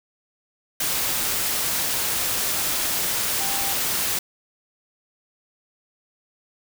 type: tone in noise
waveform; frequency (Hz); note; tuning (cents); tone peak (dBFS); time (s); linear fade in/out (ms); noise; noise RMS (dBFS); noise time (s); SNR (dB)
sine; 790; G5; +13; -32; 3.4-3.73; 5; white; -24; 0.8-4.19; -11
effects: none